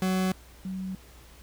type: tone pair in turn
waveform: 40% pulse / sine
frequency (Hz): 186.8 / 188.32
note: F#3 / F#3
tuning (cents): +17 / +31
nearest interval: unison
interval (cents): 14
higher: second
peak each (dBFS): -23 / -31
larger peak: first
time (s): 0.02-0.32 / 0.65-0.95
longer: neither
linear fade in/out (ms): 2
effects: added 60 Hz sine -51 dBFS peak until 1.42 s + pink hiss -54 dBFS RMS until 1.42 s